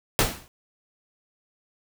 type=noise with exponential decay; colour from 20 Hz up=pink; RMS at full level=-17 dBFS; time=0.19-0.48 s; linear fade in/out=0 ms; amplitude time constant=62 ms; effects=none